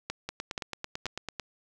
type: two click trains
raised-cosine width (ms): 0.2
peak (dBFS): -15 / -17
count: 3 / 11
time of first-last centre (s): 0.1-1.057 / 0.29-1.397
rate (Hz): 2.09 / 9.03
effects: 9-bit